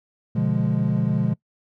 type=chord; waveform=triangle; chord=B diminished seventh; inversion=none; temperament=equal; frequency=123.47 / 146.83 / 174.61 / 207.7 Hz; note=B2 / D3 / F3 / Ab3; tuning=0 / 0 / 0 / 0 cents; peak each=-22 dBFS; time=0.35-1.34 s; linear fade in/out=10 ms; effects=noise-tail reverb RT60 0.1 s tail -22 dB re dry + tanh soft clip ceiling -9 dBFS